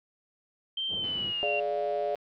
sine tone with pitch glide, 3136 to 2762 Hz, G7 to F7, 0 to -20 cents, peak -29 dBFS, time 0.77-1.6 s, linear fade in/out 5 ms, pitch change -220 cents, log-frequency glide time 0.94-1.49 s
pink band-pass noise, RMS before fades -44 dBFS, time 0.88-1.34 s, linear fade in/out 50 ms, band 110 to 510 Hz, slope 12 dB/octave
click train, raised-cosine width 0.3 ms, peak -34 dBFS, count 183, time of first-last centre 1.04-2.157 s, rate 163 Hz
sine chord, D diminished, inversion second, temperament equal with one note detuned, 419.9 / 587.3 / 698.5 Hz, Ab4 / D5 / F5, +19 / 0 / 0 cents, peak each -33 / -30 / -32 dBFS, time 1.43-2.15 s, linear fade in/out 0 ms
effects none

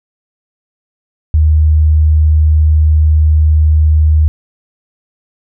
sine tone, 77.2 Hz, D#2, 13 cents flat, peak -5 dBFS, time 1.34-4.28 s, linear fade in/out 0 ms, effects none

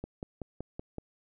click train, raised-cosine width 2 ms, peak -24 dBFS, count 6, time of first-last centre 0.04-0.983 s, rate 5.3 Hz, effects none

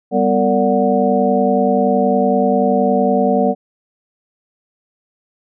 sine tone cluster, 197.3 / 247.9 / 456.1 / 580 / 735 Hz, G3 / B3 / A#4 / D5 / F#5, +11 / +7 / -38 / -22 / -12 cents, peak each -18 dBFS, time 0.11-3.55 s, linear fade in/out 50 ms, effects none

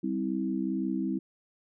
sine chord, C major, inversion second, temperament equal with one note detuned, 196 / 261.6 / 323.8 Hz, G3 / C4 / E4, 0 / 0 / -31 cents, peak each -32 dBFS, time 0.03-1.19 s, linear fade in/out 10 ms, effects none

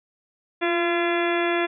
harmonic tone with a mistuned harmonic, 341.8 Hz, F4, 37 cents flat, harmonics 1 / 2 / 3 / 4 / 5 / 6 / 7 / 8 / 10, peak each -23 / -27 / -32 / -32 / -30 / -32 / -32 / -36 / -36 dBFS, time 0.61-1.67 s, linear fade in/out 20 ms, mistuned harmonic 1, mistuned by +25 cents, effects none

